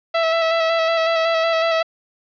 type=tone with vibrato; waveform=sawtooth; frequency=657 Hz; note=E5; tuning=6 cents flat; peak=-12 dBFS; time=0.14-1.83 s; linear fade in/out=10 ms; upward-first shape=square; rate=5.4 Hz; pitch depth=19 cents each way; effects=resampled to 11025 Hz + 9-bit